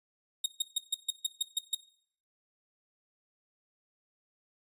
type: tone bursts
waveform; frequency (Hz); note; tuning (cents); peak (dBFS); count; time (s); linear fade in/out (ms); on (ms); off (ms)
sawtooth; 3729; A#7; 0; -23; 9; 0.44-1.749; 5; 21; 140
effects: noise-tail reverb RT60 0.6 s tail -19 dB re dry + resampled to 32000 Hz